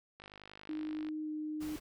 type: click train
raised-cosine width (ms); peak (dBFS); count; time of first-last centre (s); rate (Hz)
0.3; -34; 46; 0.2-1.088; 50.7
type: tone with pitch glide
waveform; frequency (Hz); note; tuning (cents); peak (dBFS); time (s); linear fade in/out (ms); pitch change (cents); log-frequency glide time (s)
sine; 308.7 to 306.2; D#4 to D#4; -14 to -28; -36; 0.69-1.76; 2; -14; 1.23-1.29
type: noise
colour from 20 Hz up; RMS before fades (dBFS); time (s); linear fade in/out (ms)
pink; -49; 1.6-1.8; 20
effects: none